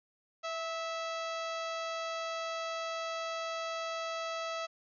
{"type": "harmonic tone with a mistuned harmonic", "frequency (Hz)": 658, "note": "E5", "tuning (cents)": -3, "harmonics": [1, 2, 3, 4, 5, 6, 7, 8, 9, 10], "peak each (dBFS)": [-38, -39, -47, -46, -48, -50, -51, -55, -56, -55], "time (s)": [0.43, 4.67], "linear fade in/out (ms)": 20, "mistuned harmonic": 2, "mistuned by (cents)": -24, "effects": []}